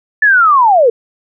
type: linear sweep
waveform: sine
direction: down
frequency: 1762 to 440 Hz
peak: -5 dBFS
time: 0.22-0.9 s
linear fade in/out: 5 ms
effects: none